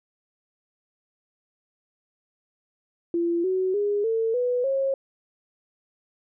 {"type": "tone with pitch steps", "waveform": "sine", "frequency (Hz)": [341, 374, 410.2, 450, 493.5, 541.3], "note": ["F4", "F#4", "G#4", "A4", "B4", "C#5"], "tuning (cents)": [-41, 19, -21, 39, -1, -41], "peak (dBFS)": -21, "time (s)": [3.14, 4.94], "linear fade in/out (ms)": 2, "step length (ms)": 300, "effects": []}